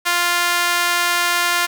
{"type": "tone with high-pass filter", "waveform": "sawtooth", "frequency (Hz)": 349.2, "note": "F4", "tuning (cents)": 0, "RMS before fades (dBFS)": -18, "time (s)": [0.05, 1.67], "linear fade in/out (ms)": 20, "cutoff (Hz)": 1300, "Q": 1.1, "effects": ["7-bit"]}